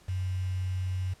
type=tone with quantisation; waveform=sine; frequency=92.5 Hz; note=F#2; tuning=in tune; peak=-28 dBFS; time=0.08-1.14 s; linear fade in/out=10 ms; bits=8; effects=pink hiss -59 dBFS RMS until 1.2 s + low-pass 10000 Hz 12 dB/octave